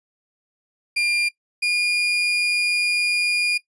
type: tone pair in turn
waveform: 35% pulse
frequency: 2400 / 2429 Hz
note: D7 / D#7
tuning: +37 / -42 cents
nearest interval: unison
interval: 21 cents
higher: second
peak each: -16 dBFS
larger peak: neither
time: 0.96-1.29 / 1.62-3.58 s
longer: second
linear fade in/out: 10 ms
effects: noise-tail reverb RT60 0.1 s tail -18 dB re dry + resampled to 22050 Hz